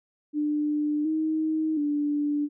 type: tone with pitch steps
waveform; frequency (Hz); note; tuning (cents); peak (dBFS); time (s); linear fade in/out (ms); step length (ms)
sine; 298.1 / 314.4 / 292.9; D4 / D#4 / D4; +26 / +18 / -5; -23; 0.33-2.49; 50; 720
effects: none